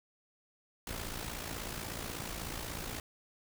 pink noise with amplitude modulation, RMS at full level -38 dBFS, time 0.87-3 s, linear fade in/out 2 ms, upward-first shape sine, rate 56.4 Hz, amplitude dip 60%, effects none

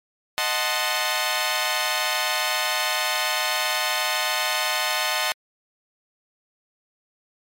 10% pulse chord, D# diminished seventh, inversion none, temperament equal, 622.3 / 740 / 880 / 1046.5 Hz, D#5 / F#5 / A5 / C6, 0 / 0 / 0 / 0 cents, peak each -19 dBFS, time 0.38-5.32 s, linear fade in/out 0 ms, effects MP3 64 kbps

